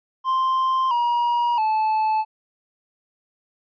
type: tone with pitch steps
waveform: triangle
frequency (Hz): 1046.5 / 954.1 / 869.9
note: C6 / A#5 / A5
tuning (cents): 0 / +40 / -20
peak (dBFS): -16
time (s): 0.24-2.25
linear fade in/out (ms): 50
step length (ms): 670
effects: resampled to 11025 Hz